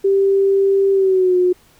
sine tone with pitch glide, 392 to 361.5 Hz, G4 to F#4, 0 to -40 cents, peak -11 dBFS, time 0.04-1.53 s, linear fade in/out 10 ms, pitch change -140 cents, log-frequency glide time 0.92-1.36 s, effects pink hiss -52 dBFS RMS until 1.79 s

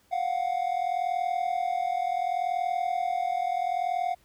triangle tone pair together, 703.3 / 744 Hz, F5 / F#5, +12 / +9 cents, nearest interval minor second, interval 97 cents, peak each -26 / -27 dBFS, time 0.11-4.15 s, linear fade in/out 20 ms, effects pink hiss -64 dBFS RMS until 4.24 s

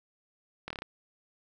slowing click train, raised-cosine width 0.3 ms, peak -21 dBFS, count 6, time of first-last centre 0.68-0.821 s, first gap 24 ms, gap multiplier 1.08, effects none

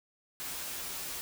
white noise with comb filter, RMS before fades -39 dBFS, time 0.4-1.21 s, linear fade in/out 0 ms, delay 9.3 ms, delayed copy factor -0.55, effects none

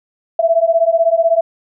sine beating tone pair, 656 / 672 Hz, E5 / E5, -9 / +33 cents, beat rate 16 Hz, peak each -13 dBFS, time 0.39-1.41 s, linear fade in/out 5 ms, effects none

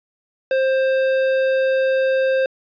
triangle tone with tanh clipping, 528 Hz, C5, 16 cents sharp, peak -17 dBFS, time 0.51-2.46 s, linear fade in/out 2 ms, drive 17 dB, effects resampled to 11025 Hz

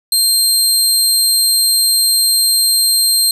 20% pulse tone, 4180 Hz, C8, 2 cents flat, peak -4 dBFS, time 0.12-3.31 s, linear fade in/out 2 ms, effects resampled to 32000 Hz + 7-bit

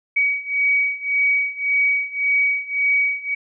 sine beating tone pair, 2262 / 2263.8 Hz, C#7 / C#7, +34 / +36 cents, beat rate 1.8 Hz, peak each -21 / -19 dBFS, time 0.16-3.35 s, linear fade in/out 10 ms, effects none

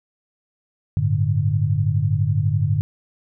sine chord, G suspended second, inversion none, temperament equal, 98 / 110 / 146.83 Hz, G2 / A2 / D3, 0 / 0 / 0 cents, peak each -21 dBFS, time 0.97-2.81 s, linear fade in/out 0 ms, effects none

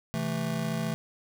square chord, A minor, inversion first, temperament just, 132 / 165 / 220 Hz, C3 / E3 / A3, +16 / +2 / 0 cents, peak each -36 / -33 / -33 dBFS, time 0.14-0.94 s, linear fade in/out 0 ms, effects none

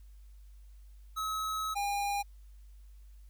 square tone pair in turn, 1284 / 808.9 Hz, E6 / G#5, -46 / -46 cents, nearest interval minor sixth, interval 800 cents, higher first, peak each -33 / -31 dBFS, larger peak second, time 1.16-1.75 / 1.75-2.23 s, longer first, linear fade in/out 20 ms, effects added 50 Hz sine -50 dBFS peak until 3.29 s + white hiss -72 dBFS RMS until 3.29 s

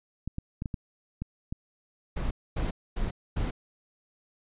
clicks, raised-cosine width 5 ms, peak -20 dBFS, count 7, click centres 0.276 / 0.384 / 0.621 / 0.658 / 0.742 / 1.22 / 1.525 s
brown noise bursts, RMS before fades -29 dBFS, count 4, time 2.16-3.51 s, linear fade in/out 10 ms, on 150 ms, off 250 ms
effects resampled to 8000 Hz

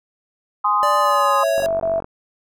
sine chord, Ab major, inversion none, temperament equal with one note detuned, 830.6 / 1039.9 / 1244.5 Hz, Ab5 / C6 / Eb6, 0 / -11 / 0 cents, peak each -22 / -18 / -18 dBFS, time 0.64-1.44 s, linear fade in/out 10 ms
square tone with pitch glide, 587.3 to 554.3 Hz, D5 to C#5, 0 to 0 cents, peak -21 dBFS, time 0.83-1.66 s, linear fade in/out 0 ms, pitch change -100 cents, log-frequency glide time 0.99-1.38 s
sine tone bursts, 659.3 Hz, E5, in tune, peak -17 dBFS, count 3, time 1.43-1.996 s, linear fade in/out 2 ms, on 170 ms, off 28 ms
click train, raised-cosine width 1 ms, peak -17 dBFS, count 23, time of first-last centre 1.58-2.044 s, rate 47.4 Hz
effects none

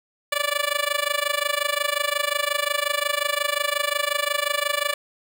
10% pulse tone with amplitude modulation, 581 Hz, D5, 19 cents flat, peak -10 dBFS, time 0.32-4.94 s, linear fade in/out 5 ms, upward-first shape sine, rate 25.6 Hz, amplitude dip 90%, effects none

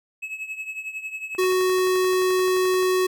triangle tone with tremolo, 2580 Hz, E7, 38 cents flat, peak -25 dBFS, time 0.22-1.52 s, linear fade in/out 10 ms, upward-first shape triangle, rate 11 Hz, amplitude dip 80%
click train, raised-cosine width 0.5 ms, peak -25 dBFS, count 18, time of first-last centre 1.35-2.828 s, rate 11.5 Hz
square tone, 370.2 Hz, F#4, 1 cent sharp, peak -19 dBFS, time 1.38-3.07 s, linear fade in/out 10 ms
effects none

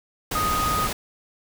sine tone in noise, 1244.5 Hz, D#6, in tune, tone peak -22 dBFS, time 0.35-0.87 s, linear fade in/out 5 ms, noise pink, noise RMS -27 dBFS, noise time 0.31-0.93 s, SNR +2 dB, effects none

